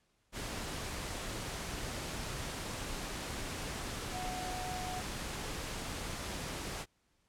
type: tone in noise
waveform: sine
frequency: 734 Hz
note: F#5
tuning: 14 cents flat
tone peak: -40 dBFS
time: 4.11-5.03 s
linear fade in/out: 50 ms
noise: pink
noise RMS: -40 dBFS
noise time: 0.32-6.86 s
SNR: -3 dB
effects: pink hiss -75 dBFS RMS until 7.28 s + low-pass 10000 Hz 12 dB/octave